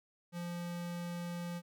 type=tone; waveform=square; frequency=173.5 Hz; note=F3; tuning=11 cents flat; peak=-39 dBFS; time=0.32-1.62 s; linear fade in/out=50 ms; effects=none